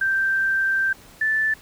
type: tone pair in turn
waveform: sine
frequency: 1568 / 1755.8 Hz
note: G6 / A6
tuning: 0 / -4 cents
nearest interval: major second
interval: 196 cents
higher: second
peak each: -18 dBFS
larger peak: neither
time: 0.01-0.93 / 1.21-1.54 s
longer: first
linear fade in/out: 5 ms
effects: pink hiss -48 dBFS RMS until 1.61 s